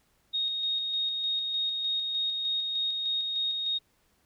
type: tone with tremolo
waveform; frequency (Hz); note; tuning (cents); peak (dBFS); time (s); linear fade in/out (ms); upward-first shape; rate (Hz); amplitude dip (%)
sine; 3729; A#7; 0; -26; 0.33-3.79; 20; square; 3.3; 30
effects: pink hiss -69 dBFS RMS until 4.25 s

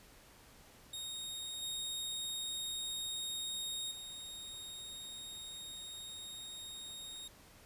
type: tone with level steps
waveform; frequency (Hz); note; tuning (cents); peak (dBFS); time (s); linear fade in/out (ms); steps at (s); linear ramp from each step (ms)
sawtooth; 3729; A#7; 0; -38 / -35 / -42; 0.93-7.28; 5; 1.62 / 3.91; 5
effects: pink hiss -60 dBFS RMS until 7.65 s + resampled to 32000 Hz

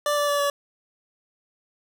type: tone with pitch steps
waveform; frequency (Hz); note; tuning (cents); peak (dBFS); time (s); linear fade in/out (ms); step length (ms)
25% pulse; 587.3 / 581.6 / 575.9 / 570.3; D5 / D5 / D5 / C#5; 0 / -17 / -34 / +49; -17; 0.06-0.5; 2; 110
effects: none

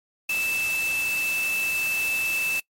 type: tone in noise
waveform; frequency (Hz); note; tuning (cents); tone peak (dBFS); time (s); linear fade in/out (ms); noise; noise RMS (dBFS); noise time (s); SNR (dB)
sine; 2637; E7; 0; -23; 0.29-2.6; 5; white; -33; 0.29-2.6; +7
effects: noise-tail reverb RT60 0.1 s tail -23 dB re dry + MP3 64 kbps

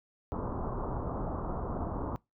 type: low-pass noise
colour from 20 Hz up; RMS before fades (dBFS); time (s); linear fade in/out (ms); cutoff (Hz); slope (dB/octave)
pink; -35; 0.32-2.16; 0; 1200; 48
effects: noise-tail reverb RT60 0.2 s tail -23 dB re dry

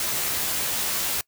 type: noise with comb filter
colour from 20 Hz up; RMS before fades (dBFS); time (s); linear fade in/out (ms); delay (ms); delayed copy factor
white; -26; 0-1.21; 2; 14; +0.7
effects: noise-tail reverb RT60 0.1 s tail -23 dB re dry

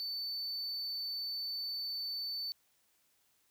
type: tone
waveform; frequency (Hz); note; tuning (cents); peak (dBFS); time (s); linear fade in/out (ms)
triangle; 4519; C#8; +33; -35; 0-2.52; 0
effects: white hiss -73 dBFS RMS until 3.5 s

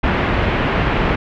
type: low-pass noise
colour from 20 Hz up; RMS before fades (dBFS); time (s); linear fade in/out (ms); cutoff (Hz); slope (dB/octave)
pink; -17; 0.03-1.16; 10; 2700; 24
effects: none

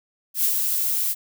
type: noise with ADSR envelope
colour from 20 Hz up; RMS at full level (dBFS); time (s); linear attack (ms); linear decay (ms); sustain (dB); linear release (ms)
violet; -19; 0.34-1.15; 100; 78; -4; 37
effects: none

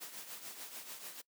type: noise with tremolo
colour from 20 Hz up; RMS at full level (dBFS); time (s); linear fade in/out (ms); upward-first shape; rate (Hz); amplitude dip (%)
white; -45; 0-1.22; 20; triangle; 6.8; 65
effects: noise-tail reverb RT60 0.1 s tail -22 dB re dry + high-pass 200 Hz 12 dB/octave

